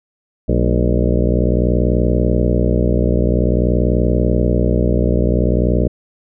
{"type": "harmonic tone with a mistuned harmonic", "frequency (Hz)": 60.5, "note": "B1", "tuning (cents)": -35, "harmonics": [1, 2, 3, 4, 5, 6, 7, 8, 9, 10], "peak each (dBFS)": [-16, -19, -21, -22, -23, -24, -24, -25, -26, -26], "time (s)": [0.48, 5.88], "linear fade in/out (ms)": 10, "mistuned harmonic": 4, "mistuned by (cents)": -130, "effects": []}